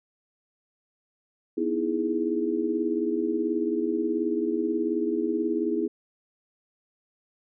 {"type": "chord", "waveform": "sine", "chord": "E major seventh", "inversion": "second", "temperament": "equal", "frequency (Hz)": [246.9, 311.1, 329.6, 415.3], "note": ["B3", "D#4", "E4", "G#4"], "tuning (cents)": [0, 0, 0, 0], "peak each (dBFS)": [-31, -31, -27, -29], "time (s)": [1.57, 5.88], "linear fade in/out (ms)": 10, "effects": []}